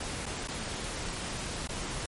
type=noise with dropouts; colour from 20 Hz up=pink; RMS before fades=-36 dBFS; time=0-2.06 s; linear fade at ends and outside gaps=5 ms; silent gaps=0.258-0.262 / 0.476-0.483 / 1.675-1.689 s; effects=MP3 48 kbps

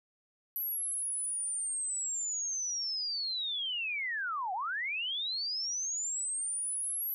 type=linear two-way sweep; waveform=sine; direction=down then up; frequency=11830 to 714 to 11830 Hz; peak=-32 dBFS; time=0.56-7.14 s; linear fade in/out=0 ms; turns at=4.53 s; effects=none

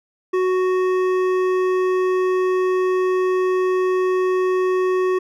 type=tone with hard clipping; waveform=sine; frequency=370 Hz; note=F#4; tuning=in tune; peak=-18 dBFS; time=0.33-5.19 s; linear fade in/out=10 ms; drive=11 dB; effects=none

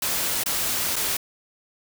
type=noise with dropouts; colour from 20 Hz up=white; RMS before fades=-25 dBFS; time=0.02-1.17 s; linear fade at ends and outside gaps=5 ms; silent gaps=0.437-0.459 / 0.959-0.962 s; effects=none

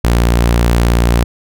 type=tone; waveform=sawtooth; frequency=58.6 Hz; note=A#1; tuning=10 cents sharp; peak=-5 dBFS; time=0.04-1.24 s; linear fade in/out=5 ms; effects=none

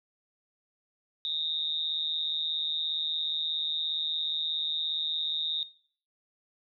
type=tone with amplitude modulation; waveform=sine; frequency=3701 Hz; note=A#7; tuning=13 cents flat; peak=-25 dBFS; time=1.25-5.63 s; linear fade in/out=0 ms; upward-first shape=sine; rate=157 Hz; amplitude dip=95%; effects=noise-tail reverb RT60 0.5 s tail -17 dB re dry

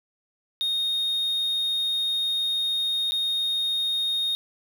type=tone with dropouts; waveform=sine; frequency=3707 Hz; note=A#7; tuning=10 cents flat; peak=-20 dBFS; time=0.61-4.35 s; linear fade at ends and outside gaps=0 ms; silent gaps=3.11-3.12 s; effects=tanh soft clip ceiling -22 dBFS + 8-bit

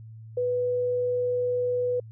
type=tone; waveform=sine; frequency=493.9 Hz; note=B4; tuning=in tune; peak=-23 dBFS; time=0.37-2 s; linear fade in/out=5 ms; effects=added 111 Hz sine -41 dBFS peak until 2.11 s

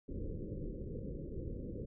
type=low-pass noise; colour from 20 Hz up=pink; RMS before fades=-42 dBFS; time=0.08-1.86 s; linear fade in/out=10 ms; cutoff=530 Hz; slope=96 dB/octave; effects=none

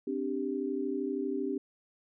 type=chord; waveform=sine; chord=C suspended second; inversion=none; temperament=just; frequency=261.6 / 294.3 / 392.4 Hz; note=C4 / D4 / G4; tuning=0 / +4 / +2 cents; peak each=-35 / -35 / -34 dBFS; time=0.07-1.58 s; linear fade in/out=5 ms; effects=none

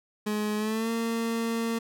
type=tone with pitch glide; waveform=30% pulse; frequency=211.1 to 228.9 Hz; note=G#3 to A#3; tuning=+29 to -31 cents; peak=-24 dBFS; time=0.26-1.79 s; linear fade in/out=10 ms; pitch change=+140 cents; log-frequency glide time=0.57-0.9 s; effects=none

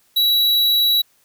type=tone; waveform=square; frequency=3908 Hz; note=B7; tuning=19 cents flat; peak=-14 dBFS; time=0.16-1.02 s; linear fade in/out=10 ms; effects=white hiss -59 dBFS RMS until 1.24 s

